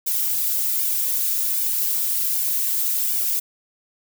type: noise with flanger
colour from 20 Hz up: violet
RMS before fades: -22 dBFS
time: 0.06-3.4 s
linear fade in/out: 10 ms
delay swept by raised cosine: 1.5 to 4.5 ms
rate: 1.3 Hz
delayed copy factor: -1
effects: none